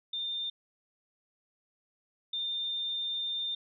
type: tone pair in turn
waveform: sine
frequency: 3608 / 3608 Hz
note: A7 / A7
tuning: +43 / +43 cents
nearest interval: unison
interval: 0 cents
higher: neither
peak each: -32 / -31 dBFS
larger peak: second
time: 0.13-0.5 / 2.33-3.55 s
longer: second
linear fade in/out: 5 ms
effects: none